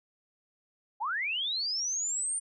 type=linear sweep; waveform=sine; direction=up; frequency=768 to 9070 Hz; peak=-29 dBFS; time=1-2.4 s; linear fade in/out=20 ms; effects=none